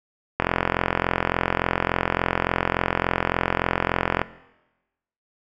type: click train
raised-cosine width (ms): 0.5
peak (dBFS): -4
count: 167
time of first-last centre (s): 0.4-4.216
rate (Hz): 43.5
effects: noise-tail reverb RT60 1.0 s tail -17 dB re dry